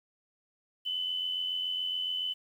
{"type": "tone with amplitude modulation", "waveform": "sine", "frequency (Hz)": 3013, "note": "F#7", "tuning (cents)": 31, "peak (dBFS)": -28, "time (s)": [0.85, 2.34], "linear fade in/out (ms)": 20, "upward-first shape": "sine", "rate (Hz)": 87.1, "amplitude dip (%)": 45, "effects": ["10-bit"]}